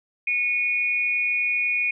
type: tone pair together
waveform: sine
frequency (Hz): 2190 / 2458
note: C#7 / D#7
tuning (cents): -22 / -22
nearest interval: major second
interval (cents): 200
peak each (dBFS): -28 / -21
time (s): 0.27-1.91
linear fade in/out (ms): 5
effects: none